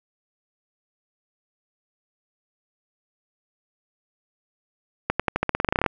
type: accelerating click train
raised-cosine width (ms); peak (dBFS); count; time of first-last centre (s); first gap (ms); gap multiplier
0.5; -5; 16; 5.1-5.862; 96; 0.9
effects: none